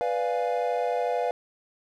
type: chord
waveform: triangle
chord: B diminished seventh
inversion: none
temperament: equal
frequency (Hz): 493.9 / 587.3 / 698.5 / 830.6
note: B4 / D5 / F5 / Ab5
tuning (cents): 0 / 0 / 0 / 0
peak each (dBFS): -26 / -30 / -26 / -32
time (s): 0.01-1.31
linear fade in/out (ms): 0
effects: none